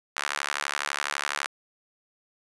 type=tone with high-pass filter; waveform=sawtooth; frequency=72 Hz; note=D2; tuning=34 cents flat; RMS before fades=-31 dBFS; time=0.16-1.47 s; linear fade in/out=10 ms; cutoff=1400 Hz; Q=1.5; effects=resampled to 24000 Hz + 8-bit